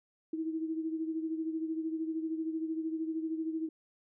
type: beating tone pair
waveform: sine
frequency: 319.2 / 332.2 Hz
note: D#4 / E4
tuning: +44 / +13 cents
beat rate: 13 Hz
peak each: -33 / -40 dBFS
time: 0.33-3.69 s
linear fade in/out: 5 ms
effects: none